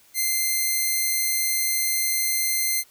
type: tone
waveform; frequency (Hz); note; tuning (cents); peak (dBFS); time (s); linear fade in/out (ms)
5% pulse; 2083; C7; -8; -11; 0.14-2.84; 50
effects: white hiss -56 dBFS RMS until 2.9 s